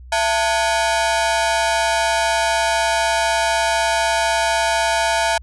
sawtooth ring-modulated tone, 784 Hz, G5, in tune, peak -9 dBFS, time 0.12-5.38 s, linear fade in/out 5 ms, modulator 112 Hz, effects added 62 Hz sine -36 dBFS peak until 5.42 s + resampled to 24000 Hz

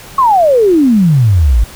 sine exponential sweep, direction down, 1122 to 50.3 Hz, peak -5 dBFS, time 0.18-1.64 s, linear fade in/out 5 ms, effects pink hiss -33 dBFS RMS until 1.75 s

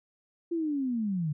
sine linear sweep, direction down, 345.4 to 142.3 Hz, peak -27 dBFS, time 0.51-1.33 s, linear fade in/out 10 ms, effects none

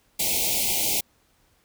white band-stop noise, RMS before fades -24 dBFS, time 0.19-1.01 s, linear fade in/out 10 ms, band 900 to 2100 Hz, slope 96 dB/octave, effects pink hiss -64 dBFS RMS until 1.64 s

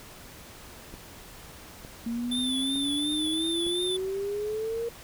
click train, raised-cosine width 2 ms, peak -30 dBFS, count 4, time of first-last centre 0.94-3.667 s, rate 1.1 Hz
sine exponential sweep, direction up, 230.2 to 470.7 Hz, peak -28 dBFS, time 2.06-4.89 s, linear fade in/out 5 ms
square tone with vibrato, 3520 Hz, A7, in tune, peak -29 dBFS, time 2.31-3.97 s, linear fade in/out 10 ms, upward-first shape triangle, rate 2.8 Hz, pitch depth 56 cents each way
effects pink hiss -47 dBFS RMS until 5.03 s

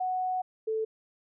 sine tone pair in turn, 740 / 440 Hz, F#5 / A4, 0 / 0 cents, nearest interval major sixth, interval 900 cents, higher first, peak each -27 dBFS, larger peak neither, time 0-0.42 / 0.67-0.85 s, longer first, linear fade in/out 10 ms, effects none

